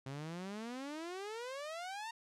sawtooth exponential sweep, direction up, 130.81 to 930 Hz, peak -38 dBFS, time 0.06-2.11 s, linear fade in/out 5 ms, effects low-pass 8000 Hz 12 dB/octave

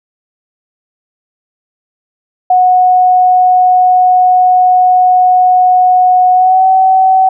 sine tone with pitch glide, 733 to 757.5 Hz, F#5 to F#5, -16 to +40 cents, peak -4 dBFS, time 2.5-7.29 s, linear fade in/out 5 ms, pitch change +56 cents, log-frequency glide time 6.33-6.66 s, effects none

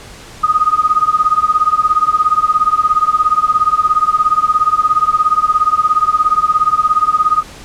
sine tone with tremolo, 1244.5 Hz, D#6, in tune, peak -5 dBFS, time 0.43-7.43 s, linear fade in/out 10 ms, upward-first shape triangle, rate 17 Hz, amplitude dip 100%, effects pink hiss -35 dBFS RMS until 7.64 s + low-pass 9000 Hz 12 dB/octave

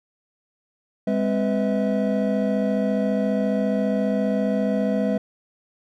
triangle tone cluster, 204.2 / 258.9 / 498.3 / 647 Hz, G#3 / C4 / B4 / E5, -29 / -18 / +15 / -32 cents, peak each -20 / -25 / -25 / -25 dBFS, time 1.07-5.18 s, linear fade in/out 5 ms, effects none

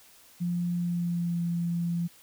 sine tone with pitch glide, 174.7 to 171.2 Hz, F3 to F3, +1 to -34 cents, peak -26 dBFS, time 0.4-2.08 s, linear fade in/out 20 ms, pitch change -35 cents, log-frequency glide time 0.73-1.42 s, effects white hiss -56 dBFS RMS until 2.22 s

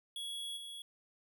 square tone with level steps, 3348 Hz, G#7, 13 cents sharp, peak -40 / -45 dBFS, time 0.16-0.82 s, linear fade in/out 2 ms, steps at 0.56 s, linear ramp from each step 20 ms, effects none

